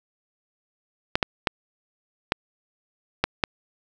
clicks, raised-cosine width 0.3 ms, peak -3 dBFS, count 6, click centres 1.155 / 1.228 / 1.472 / 2.321 / 3.24 / 3.438 s, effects 7-bit

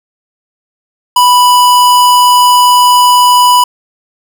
square tone, 987.8 Hz, B5, in tune, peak -4 dBFS, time 1.16-3.64 s, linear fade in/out 5 ms, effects none

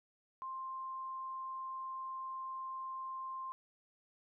sine tone, 1052 Hz, C6, 9 cents sharp, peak -40 dBFS, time 0.42-3.52 s, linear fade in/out 0 ms, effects none

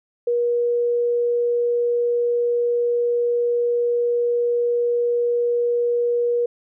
sine tone, 478.5 Hz, A#4, 45 cents sharp, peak -17 dBFS, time 0.27-6.46 s, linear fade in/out 5 ms, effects none

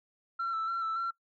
sine tone with vibrato, 1340 Hz, E6, 28 cents sharp, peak -28 dBFS, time 0.39-1.11 s, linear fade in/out 10 ms, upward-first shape square, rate 3.5 Hz, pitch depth 24 cents each way, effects noise-tail reverb RT60 0.1 s tail -21 dB re dry + tanh soft clip ceiling -28 dBFS

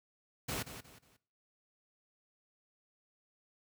pink noise with echo, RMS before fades -37 dBFS, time 0.48-0.63 s, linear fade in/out 10 ms, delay 180 ms, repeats 3, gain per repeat -10 dB, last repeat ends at 1.17 s, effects noise-tail reverb RT60 0.5 s tail -19 dB re dry + high-pass 60 Hz 12 dB/octave

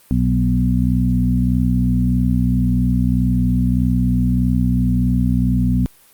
harmonic tone with a mistuned harmonic, 61.74 Hz, B1, in tune, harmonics 1 / 2 / 3 / 4, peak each -19 / -19 / -19 / -19 dBFS, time 0.11-5.86 s, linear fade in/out 0 ms, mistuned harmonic 2, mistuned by -19 cents, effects white hiss -50 dBFS RMS until 6.13 s + Opus 32 kbps

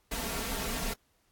pink noise with comb filter, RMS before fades -34 dBFS, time 0.11-0.94 s, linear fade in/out 10 ms, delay 4.4 ms, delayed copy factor +0.8, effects pink hiss -71 dBFS RMS until 1.31 s + AAC 64 kbps

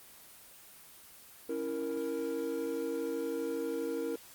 triangle chord, A# diminished, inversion first, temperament equal, 277.2 / 329.6 / 466.2 Hz, C#4 / E4 / A#4, 0 / 0 / 0 cents, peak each -38 / -36 / -33 dBFS, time 1.49-4.16 s, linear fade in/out 5 ms, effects white hiss -54 dBFS RMS until 4.34 s + Opus 24 kbps

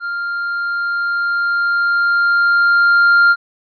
triangle tone with level ramp, 1396.9 Hz, F6, in tune, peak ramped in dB -18 to -5 dBFS, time 0-3.36 s, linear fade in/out 50 ms, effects resampled to 11025 Hz

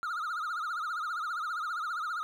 triangle tone with vibrato, 1318.5 Hz, E6, in tune, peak -30 dBFS, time 0.03-2.23 s, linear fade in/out 0 ms, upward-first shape triangle, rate 15 Hz, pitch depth 180 cents each way, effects none

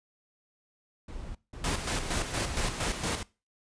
brown noise bursts, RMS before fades -39 dBFS, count 4, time 1.08-2.7 s, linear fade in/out 5 ms, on 270 ms, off 180 ms
pink noise with tremolo, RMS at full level -30 dBFS, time 1.64-3.23 s, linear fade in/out 2 ms, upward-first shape square, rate 4.3 Hz, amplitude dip 55%
effects noise-tail reverb RT60 0.3 s tail -21 dB re dry + resampled to 22050 Hz

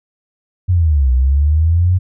sine linear two-way sweep, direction down then up, 93.2 to 61.74 to 93.2 Hz, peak -9 dBFS, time 0.68-1.99 s, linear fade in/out 20 ms, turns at 1.12 s, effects none

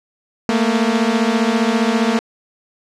sawtooth beating tone pair, 219.6 / 234.6 Hz, A3 / A#3, -3 / +11 cents, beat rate 15 Hz, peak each -13 dBFS, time 0.49-2.19 s, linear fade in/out 0 ms, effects low-pass 6000 Hz 12 dB/octave

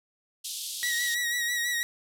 pink band-pass noise, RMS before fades -36 dBFS, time 0.44-1.15 s, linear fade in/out 10 ms, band 3200 to 13000 Hz, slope 48 dB/octave
sawtooth tone with vibrato, 1913 Hz, A#6, 44 cents sharp, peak -23 dBFS, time 0.83-1.83 s, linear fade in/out 0 ms, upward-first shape sine, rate 6.1 Hz, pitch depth 38 cents each way
effects none

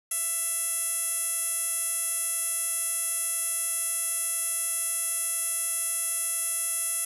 15% pulse tone with band-pass filter, 667 Hz, E5, 20 cents sharp, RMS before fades -29 dBFS, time 0.11-7.05 s, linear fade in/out 5 ms, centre 10000 Hz, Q 7.2, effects none

